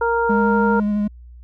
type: harmonic tone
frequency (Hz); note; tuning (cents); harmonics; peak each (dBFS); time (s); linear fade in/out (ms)
465.7; A#4; -2; 1 / 2 / 3; -19 / -20 / -23; 0.01-0.8; 5
type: tone with vibrato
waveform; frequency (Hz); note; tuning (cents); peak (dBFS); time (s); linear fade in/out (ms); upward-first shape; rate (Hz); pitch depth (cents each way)
triangle; 207.7; G#3; 0; -15; 0.29-1.08; 10; sine; 12; 17
effects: added 60 Hz sine -38 dBFS peak until 1.43 s